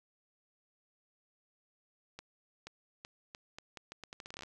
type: accelerating click train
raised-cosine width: 0.2 ms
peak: -28 dBFS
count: 18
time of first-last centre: 2.19-4.434 s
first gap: 480 ms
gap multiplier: 0.79
effects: none